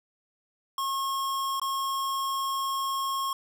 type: tone with dropouts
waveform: square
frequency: 1084 Hz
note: C#6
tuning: 39 cents flat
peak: -28 dBFS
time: 0.78-3.33 s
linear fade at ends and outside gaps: 2 ms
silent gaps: 1.598-1.616 s
effects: none